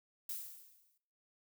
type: noise with exponential decay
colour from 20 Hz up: violet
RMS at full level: -39 dBFS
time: 0.29-0.98 s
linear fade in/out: 5 ms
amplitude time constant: 150 ms
effects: noise-tail reverb RT60 0.7 s tail -21 dB re dry